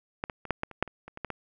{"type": "clicks", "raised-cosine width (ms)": 0.5, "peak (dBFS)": [-15, -18, -26, -10, -14, -29, -8, -28, -28, -25, -18, -18], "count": 12, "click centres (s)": [0.239, 0.298, 0.453, 0.507, 0.634, 0.713, 0.826, 0.877, 1.08, 1.174, 1.247, 1.303], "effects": []}